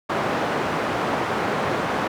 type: band-pass noise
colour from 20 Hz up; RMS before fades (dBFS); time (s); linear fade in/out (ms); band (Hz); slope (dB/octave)
white; -24; 0.09-2.08; 10; 130 to 1100; 12
effects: none